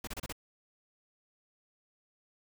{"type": "noise bursts", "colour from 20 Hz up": "pink", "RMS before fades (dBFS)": -39, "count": 5, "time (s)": [0.04, 0.325], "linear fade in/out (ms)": 5, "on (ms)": 33, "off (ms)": 30, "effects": []}